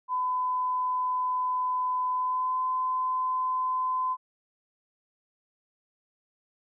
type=tone with pitch glide; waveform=sine; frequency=1008 to 1021.5 Hz; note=B5 to C6; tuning=+35 to -42 cents; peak=-25 dBFS; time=0.08-4.17 s; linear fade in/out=50 ms; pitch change=+23 cents; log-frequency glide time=2.11-2.61 s; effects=none